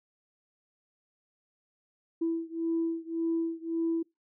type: beating tone pair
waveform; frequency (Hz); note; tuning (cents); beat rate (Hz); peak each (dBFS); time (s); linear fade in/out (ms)
sine; 329.6 / 331.4; E4 / E4; 0 / +9; 1.8; -30 / -31; 2.21-4.03; 10
effects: noise-tail reverb RT60 0.2 s tail -25 dB re dry + tanh soft clip ceiling -21 dBFS